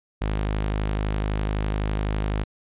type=tone; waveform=sawtooth; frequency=51.91 Hz; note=G#1; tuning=in tune; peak=-19 dBFS; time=0.21-2.44 s; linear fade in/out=10 ms; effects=resampled to 8000 Hz